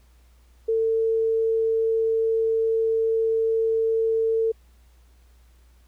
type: tone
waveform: sine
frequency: 448.8 Hz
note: A4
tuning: 34 cents sharp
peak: -19 dBFS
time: 0.68-4.52 s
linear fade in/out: 10 ms
effects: added 60 Hz sine -52 dBFS peak until 5.87 s + pink hiss -64 dBFS RMS until 5.87 s